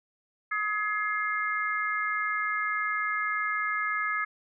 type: harmonic tone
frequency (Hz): 421.7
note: G#4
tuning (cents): +26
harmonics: 3 / 4 / 5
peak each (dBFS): -30 / -31 / -32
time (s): 0.51-4.25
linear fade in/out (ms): 10
effects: none